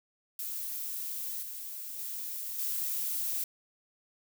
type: noise with level steps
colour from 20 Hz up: violet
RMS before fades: -37 / -41 / -38 / -33 dBFS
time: 0.39-3.44 s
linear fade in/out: 2 ms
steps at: 1.42 / 1.98 / 2.58 s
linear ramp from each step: 10 ms
effects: none